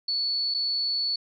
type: tone with dropouts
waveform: sine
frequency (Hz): 4435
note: C#8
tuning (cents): 0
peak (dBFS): -24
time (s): 0.08-1.16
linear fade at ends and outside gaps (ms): 5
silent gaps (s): 0.541-0.545
effects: none